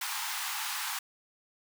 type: high-pass noise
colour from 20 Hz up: pink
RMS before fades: -35 dBFS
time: 0.01-0.99 s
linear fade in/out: 5 ms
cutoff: 790 Hz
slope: 96 dB/octave
effects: none